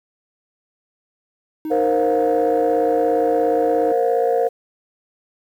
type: tone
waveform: triangle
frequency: 311.1 Hz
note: D#4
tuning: in tune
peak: -21 dBFS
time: 1.65-3.92 s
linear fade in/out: 2 ms
type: chord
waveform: sine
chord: Bb suspended second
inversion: none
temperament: equal with one note detuned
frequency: 466.2 / 523.3 / 709.8 Hz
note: Bb4 / C5 / F5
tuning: 0 / 0 / +28 cents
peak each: -17 / -19 / -20 dBFS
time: 1.7-4.49 s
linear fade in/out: 20 ms
effects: tanh soft clip ceiling -9 dBFS + 8-bit